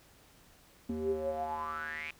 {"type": "tone with band-pass filter sweep", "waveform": "square", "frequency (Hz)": 77.78, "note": "D#2", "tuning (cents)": 0, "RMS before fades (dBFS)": -36, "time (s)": [0.89, 2.11], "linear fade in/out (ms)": 5, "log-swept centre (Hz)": [270, 2500], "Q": 9.6, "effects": ["pink hiss -61 dBFS RMS until 2.19 s"]}